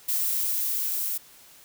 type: noise with level ramp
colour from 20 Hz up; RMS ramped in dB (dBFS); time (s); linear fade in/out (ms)
violet; -25 to -29; 0.08-1.18; 10
effects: white hiss -52 dBFS RMS until 1.64 s